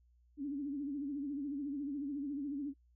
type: tone with vibrato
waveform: sine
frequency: 283.5 Hz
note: C#4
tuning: 39 cents sharp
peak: -36 dBFS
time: 0.37-2.74 s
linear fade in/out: 50 ms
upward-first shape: sine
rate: 14 Hz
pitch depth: 90 cents each way
effects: noise-tail reverb RT60 0.1 s tail -25 dB re dry + added 60 Hz sine -65 dBFS peak until 2.95 s